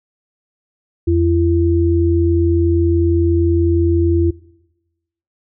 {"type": "tone pair together", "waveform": "sine", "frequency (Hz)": [84.62, 338.5], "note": ["E2", "E4"], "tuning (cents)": [46, 46], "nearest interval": "2 octaves", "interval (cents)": 2400, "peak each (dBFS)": [-14, -14], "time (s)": [1.07, 4.31], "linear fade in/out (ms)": 10, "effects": ["noise-tail reverb RT60 1.0 s tail -22 dB re dry"]}